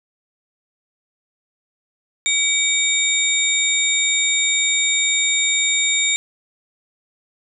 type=tone cluster; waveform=sine; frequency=2285 / 3702 / 7200 Hz; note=D7 / A#7 / A8; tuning=-48 / -13 / +39 cents; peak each=-20 dBFS; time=2.26-6.16 s; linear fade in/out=0 ms; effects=none